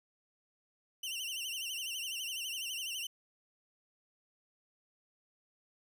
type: tone with vibrato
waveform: sawtooth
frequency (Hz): 2898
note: F#7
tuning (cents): -37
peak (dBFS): -34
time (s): 1.03-3.07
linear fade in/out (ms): 5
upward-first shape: sine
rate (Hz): 12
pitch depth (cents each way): 120
effects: none